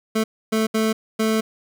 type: tone bursts at uneven times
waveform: 25% pulse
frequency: 220 Hz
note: A3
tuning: in tune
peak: -14 dBFS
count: 4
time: 0.15-0.24 / 0.52-0.67 / 0.74-0.93 / 1.19-1.41 s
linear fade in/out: 10 ms
effects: none